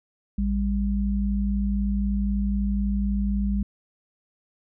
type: tone pair together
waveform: sine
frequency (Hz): 56.12 / 200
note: A1 / G3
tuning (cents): +35 / +35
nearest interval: octave + minor seventh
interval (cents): 2200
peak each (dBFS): -24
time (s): 0.38-3.63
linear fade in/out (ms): 5
effects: none